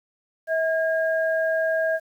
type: tone pair together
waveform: sine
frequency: 645.3 / 1626 Hz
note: E5 / G#6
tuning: -37 / -37 cents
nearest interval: octave + major third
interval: 1600 cents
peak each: -21 / -26 dBFS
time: 0.47-2 s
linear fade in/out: 50 ms
effects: 9-bit